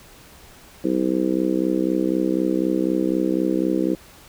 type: harmonic tone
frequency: 64 Hz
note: C2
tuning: 38 cents flat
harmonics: 3 / 4 / 5 / 6 / 7 / 8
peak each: -26 / -26 / -21 / -27 / -30 / -29 dBFS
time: 0.84-3.95 s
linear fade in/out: 5 ms
effects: pink hiss -47 dBFS RMS until 4.28 s